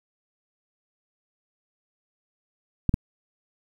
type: clicks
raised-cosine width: 5 ms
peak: -8 dBFS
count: 2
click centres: 2.893 / 2.941 s
effects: 8-bit